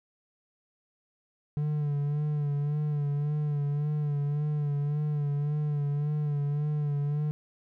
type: tone with vibrato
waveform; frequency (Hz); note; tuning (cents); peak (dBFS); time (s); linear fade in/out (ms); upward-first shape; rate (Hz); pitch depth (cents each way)
triangle; 146.83; D3; 0; -24; 1.57-7.31; 0; sine; 1.8; 42
effects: none